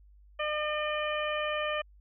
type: harmonic tone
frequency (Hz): 604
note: D5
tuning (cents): +48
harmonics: 1 / 2 / 3 / 4 / 5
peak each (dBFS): -32 / -35 / -37 / -38 / -39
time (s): 0.39-1.82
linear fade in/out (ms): 10
effects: added 50 Hz sine -54 dBFS peak until 2 s